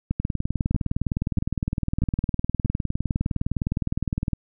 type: two click trains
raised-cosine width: 5 ms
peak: -11 / -11 dBFS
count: 82 / 5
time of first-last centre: 0.2-4.333 / 0.11-2.658 s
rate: 19.6 / 1.57 Hz
effects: none